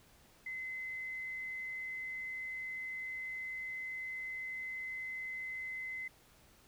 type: tone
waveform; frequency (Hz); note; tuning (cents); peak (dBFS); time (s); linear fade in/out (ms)
sine; 2047; C7; -38; -39; 0.46-6.08; 5
effects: pink hiss -64 dBFS RMS until 6.67 s